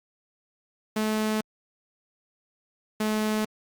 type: tone pair in turn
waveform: sawtooth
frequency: 216.1 / 215 Hz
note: A3 / A3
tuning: -31 / -40 cents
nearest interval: unison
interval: 9 cents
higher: first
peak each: -20 dBFS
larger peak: neither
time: 0.96-1.41 / 3-3.45 s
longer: neither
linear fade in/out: 5 ms
effects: Opus 48 kbps